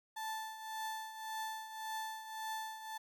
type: tone with tremolo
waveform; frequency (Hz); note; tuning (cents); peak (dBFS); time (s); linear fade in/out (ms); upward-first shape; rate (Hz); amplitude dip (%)
35% pulse; 879; A5; -2; -36; 0.16-2.98; 10; triangle; 1.8; 70
effects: none